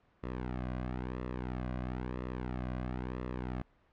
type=tone with flanger; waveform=sawtooth; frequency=62.5 Hz; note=B1; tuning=21 cents sharp; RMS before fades=-38 dBFS; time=0.23-3.62 s; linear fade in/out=5 ms; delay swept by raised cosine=1.3 to 2.27 ms; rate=1 Hz; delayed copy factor=-0.65; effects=pink hiss -68 dBFS RMS until 3.92 s + low-pass 2000 Hz 12 dB/octave